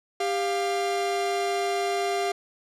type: tone pair together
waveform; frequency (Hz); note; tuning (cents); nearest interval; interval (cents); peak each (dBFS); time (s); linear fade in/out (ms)
45% pulse; 397.7 / 699.5; G4 / F5; +25 / +3; minor seventh; 978; -27 / -27; 0.2-2.32; 5
effects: low-pass 9000 Hz 12 dB/octave